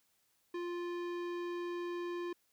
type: tone with tanh clipping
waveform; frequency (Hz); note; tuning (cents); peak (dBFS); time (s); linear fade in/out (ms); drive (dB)
sine; 349.2; F4; 0; -39; 0.54-2.33; 5; 18
effects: white hiss -75 dBFS RMS until 2.52 s